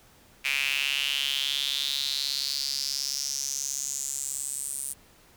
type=tone with high-pass filter sweep; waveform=sawtooth; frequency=138.59 Hz; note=C#3; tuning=in tune; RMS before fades=-30 dBFS; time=0.44-4.94 s; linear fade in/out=20 ms; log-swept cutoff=2400 to 9300 Hz; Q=5.7; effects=pink hiss -57 dBFS RMS until 5.36 s